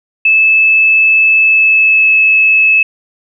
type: tone with pitch glide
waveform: sine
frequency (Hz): 2615 to 2598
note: E7 to E7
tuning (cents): -15 to -26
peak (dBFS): -5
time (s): 0.25-2.83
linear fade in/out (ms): 5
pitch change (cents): -11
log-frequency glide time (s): 1.39-2.16
effects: none